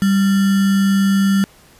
sine tone with sample-and-hold, 196 Hz, G3, in tune, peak -11 dBFS, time 0.02-1.44 s, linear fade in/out 0 ms, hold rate 1575 Hz, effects pink hiss -48 dBFS RMS until 1.79 s + resampled to 32000 Hz

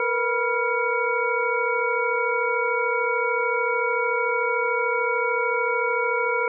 sine tone cluster, 459.6 / 493.1 / 976 / 1390 / 2246 Hz, A#4 / B4 / B5 / F6 / C#7, -25 / -3 / -21 / -9 / +22 cents, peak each -27 dBFS, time 0-6.48 s, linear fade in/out 2 ms, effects none

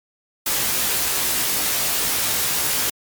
white noise with comb filter, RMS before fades -21 dBFS, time 0.46-2.9 s, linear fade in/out 5 ms, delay 16 ms, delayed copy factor +0.8, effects MP3 96 kbps

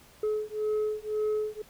sine beating tone pair, 426.3 / 428.2 Hz, G#4 / A4, +45 / -47 cents, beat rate 1.9 Hz, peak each -28 dBFS, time 0.23-1.62 s, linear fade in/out 5 ms, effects tanh soft clip ceiling -24 dBFS + pink hiss -56 dBFS RMS until 1.69 s

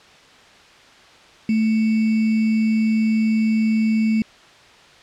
sine tone with sample-and-hold, 220 Hz, A3, in tune, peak -15 dBFS, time 1.49-4.22 s, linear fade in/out 2 ms, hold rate 2450 Hz, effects white hiss -47 dBFS RMS until 5.02 s + low-pass 4000 Hz 12 dB/octave

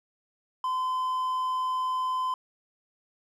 triangle tone, 1024 Hz, C6, 38 cents flat, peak -24 dBFS, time 0.64-2.34 s, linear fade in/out 2 ms, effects none

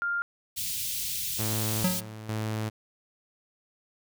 sine tone, 1400 Hz, F6, 4 cents sharp, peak -26 dBFS, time 0.02-0.22 s, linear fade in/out 0 ms
white band-stop noise, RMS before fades -32 dBFS, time 0.56-2.01 s, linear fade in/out 20 ms, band 170 to 2700 Hz, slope 24 dB/octave
sawtooth tone with tremolo, 108.9 Hz, A2, 17 cents flat, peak -25 dBFS, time 1.38-2.7 s, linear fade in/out 20 ms, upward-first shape square, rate 1.1 Hz, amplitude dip 70%
square tone with exponential decay, 182.4 Hz, F#3, 24 cents flat, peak -21 dBFS, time 1.84-2.16 s, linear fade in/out 5 ms, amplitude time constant 69 ms
effects none

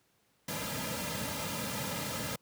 pink noise with comb filter, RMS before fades -36 dBFS, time 0.48-2.36 s, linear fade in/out 5 ms, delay 2.7 ms, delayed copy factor -0.7, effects pink hiss -71 dBFS RMS until 2.41 s + high-pass 100 Hz 12 dB/octave

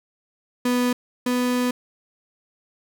35% pulse tone pair in turn, 246.9 / 248 Hz, B3 / B3, 0 / +7 cents, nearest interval unison, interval 7 cents, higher second, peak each -17 / -18 dBFS, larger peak first, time 0.65-0.93 / 1.26-1.71 s, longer second, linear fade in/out 5 ms, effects none

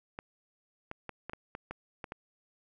clicks, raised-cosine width 0.5 ms, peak -24 dBFS, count 9, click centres 0.189 / 0.914 / 1.093 / 1.296 / 1.334 / 1.551 / 1.71 / 2.042 / 2.121 s, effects none

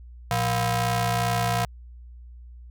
sawtooth ring-modulated tone, 294.2 Hz, D4, 3 cents sharp, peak -15 dBFS, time 0.31-1.65 s, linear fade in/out 0 ms, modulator 410 Hz, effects added 60 Hz sine -41 dBFS peak until 2.7 s

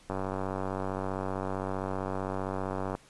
click train, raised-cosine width 1 ms, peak -19 dBFS, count 273, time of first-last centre 0.1-2.951 s, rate 95.4 Hz, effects pink hiss -58 dBFS RMS until 3.09 s + resampled to 24000 Hz

